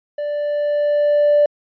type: tone with level ramp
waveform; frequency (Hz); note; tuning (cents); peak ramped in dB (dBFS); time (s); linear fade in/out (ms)
triangle; 587.3; D5; 0; -19 to -6; 0.18-1.46; 5
effects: tanh soft clip ceiling -7 dBFS + resampled to 11025 Hz